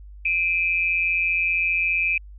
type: tone pair together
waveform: sine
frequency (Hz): 2377 / 2552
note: D7 / D#7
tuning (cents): +20 / +43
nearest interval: minor second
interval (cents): 123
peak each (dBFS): -22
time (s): 0.25-2.18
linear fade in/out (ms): 5
effects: added 50 Hz sine -39 dBFS peak until 2.38 s